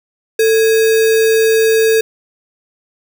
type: tone with sample-and-hold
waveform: sine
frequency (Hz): 444.8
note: A4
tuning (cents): +19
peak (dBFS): -8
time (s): 0.39-2.01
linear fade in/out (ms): 5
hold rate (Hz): 2100
effects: none